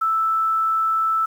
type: tone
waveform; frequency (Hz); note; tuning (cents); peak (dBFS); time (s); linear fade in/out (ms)
sine; 1318.5; E6; 0; -17; 0.01-1.26; 10
effects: 8-bit